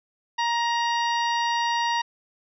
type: harmonic tone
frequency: 940 Hz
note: A#5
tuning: 14 cents sharp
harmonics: 1 / 2 / 3 / 4 / 5 / 6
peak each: -23 / -29 / -33 / -35 / -37 / -39 dBFS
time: 0.38-2.02 s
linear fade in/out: 10 ms
effects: none